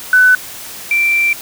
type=tone pair in turn; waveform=sine; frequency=1500 / 2349 Hz; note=F#6 / D7; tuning=+23 / 0 cents; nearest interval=minor sixth; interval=777 cents; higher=second; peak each=-5 / -10 dBFS; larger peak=first; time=0.13-0.35 / 0.91-1.33 s; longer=second; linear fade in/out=2 ms; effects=white hiss -30 dBFS RMS until 1.41 s